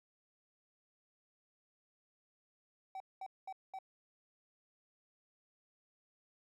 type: tone bursts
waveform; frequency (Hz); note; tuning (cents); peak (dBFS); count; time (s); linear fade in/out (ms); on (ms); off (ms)
triangle; 765; G5; -42; -40; 4; 2.95-3.788; 2; 52; 210
effects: none